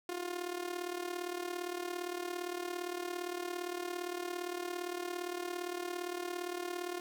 sawtooth tone with amplitude modulation, 354.1 Hz, F4, 24 cents sharp, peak -30 dBFS, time 0.09-7 s, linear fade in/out 2 ms, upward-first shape sine, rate 37.5 Hz, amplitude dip 75%, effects none

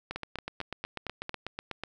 two click trains, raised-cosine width 0.3 ms, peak -19 / -19 dBFS, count 6 / 15, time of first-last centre 0.16-1.294 / 0.11-1.836 s, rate 4.41 / 8.11 Hz, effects none

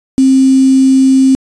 sine tone with quantisation, 265 Hz, C4, 22 cents sharp, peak -4 dBFS, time 0.18-1.35 s, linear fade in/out 0 ms, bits 4, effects resampled to 22050 Hz

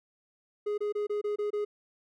triangle tone bursts, 415.9 Hz, G#4, 2 cents sharp, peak -26 dBFS, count 7, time 0.66-1.65 s, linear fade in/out 10 ms, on 120 ms, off 25 ms, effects none

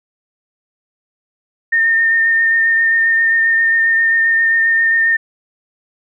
sine tone with vibrato, 1821 Hz, A#6, 41 cents flat, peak -10 dBFS, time 1.72-5.17 s, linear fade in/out 10 ms, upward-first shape triangle, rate 7.5 Hz, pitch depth 19 cents each way, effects none

